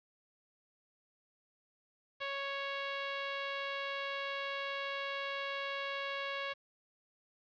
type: tone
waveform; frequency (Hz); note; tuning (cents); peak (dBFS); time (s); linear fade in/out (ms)
10% pulse; 554.4; C#5; 0; -28; 2.2-6.54; 20
effects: resampled to 11025 Hz + 10-bit